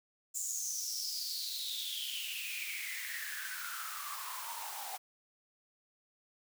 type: noise with high-pass filter sweep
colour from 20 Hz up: white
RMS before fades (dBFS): -40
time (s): 0.34-4.98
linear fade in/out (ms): 20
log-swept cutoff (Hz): 7300 to 750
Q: 9
effects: none